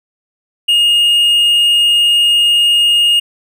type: tone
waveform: triangle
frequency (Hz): 2849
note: F7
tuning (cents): +34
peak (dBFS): -6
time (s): 0.68-3.2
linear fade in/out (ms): 10
effects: none